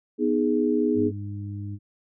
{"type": "chord", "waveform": "sine", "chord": "G# minor", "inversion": "first", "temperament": "equal", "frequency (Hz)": [246.9, 311.1, 415.3], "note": ["B3", "D#4", "G#4"], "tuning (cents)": [0, 0, 0], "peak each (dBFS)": -24, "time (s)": [0.18, 1.12], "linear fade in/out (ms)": 50}
{"type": "harmonic tone", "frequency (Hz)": 101.8, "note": "G#2", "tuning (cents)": -34, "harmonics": [1, 2, 3], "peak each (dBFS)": [-31, -40, -40], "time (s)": [0.94, 1.79], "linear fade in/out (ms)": 50}
{"effects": []}